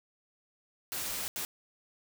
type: noise bursts at uneven times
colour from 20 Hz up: white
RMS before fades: -36 dBFS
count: 2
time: 0.92-1.28 / 1.36-1.45 s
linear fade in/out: 0 ms
effects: none